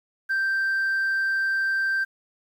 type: tone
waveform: sine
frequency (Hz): 1568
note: G6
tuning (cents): 0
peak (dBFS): -19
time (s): 0.29-2.05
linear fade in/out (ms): 20
effects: tanh soft clip ceiling -20 dBFS + 9-bit